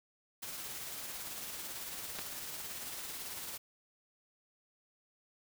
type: noise with tremolo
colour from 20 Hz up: white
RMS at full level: -42 dBFS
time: 0.42-3.58 s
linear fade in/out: 10 ms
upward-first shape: sine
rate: 18 Hz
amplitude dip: 30%
type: clicks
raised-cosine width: 0.2 ms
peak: -22 dBFS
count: 2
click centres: 2.187 / 2.192 s
effects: none